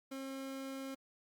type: tone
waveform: 30% pulse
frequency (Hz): 268.8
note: C4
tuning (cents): +47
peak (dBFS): -39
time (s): 0.11-0.95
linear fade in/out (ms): 10
effects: Opus 48 kbps